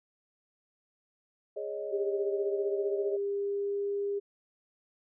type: chord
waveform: sine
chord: Ab suspended fourth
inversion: none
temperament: equal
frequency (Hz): 415.3 / 554.4 / 622.3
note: Ab4 / Db5 / Eb5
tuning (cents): 0 / 0 / 0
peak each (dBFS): -37 / -39 / -38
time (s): 1.56-3.17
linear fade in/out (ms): 10
type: tone with pitch glide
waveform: sine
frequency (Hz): 400 to 403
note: G4 to G4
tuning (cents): +35 to +48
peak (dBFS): -29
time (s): 1.91-4.2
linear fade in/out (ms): 20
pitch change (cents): +13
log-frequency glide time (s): 2.76-3.88
effects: none